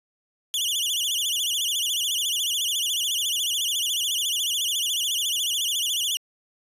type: tone with vibrato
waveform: sawtooth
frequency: 3154 Hz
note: G7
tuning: 10 cents sharp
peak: -20 dBFS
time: 0.54-6.17 s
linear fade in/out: 0 ms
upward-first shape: sine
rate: 14 Hz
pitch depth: 190 cents each way
effects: resampled to 32000 Hz